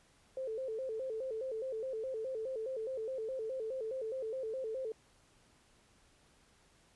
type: tone with vibrato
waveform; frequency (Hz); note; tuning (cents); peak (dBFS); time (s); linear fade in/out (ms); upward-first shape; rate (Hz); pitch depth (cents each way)
sine; 481.3; B4; -45; -36; 0.37-4.92; 2; square; 4.8; 150
effects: pink hiss -67 dBFS RMS until 6.95 s + resampled to 24000 Hz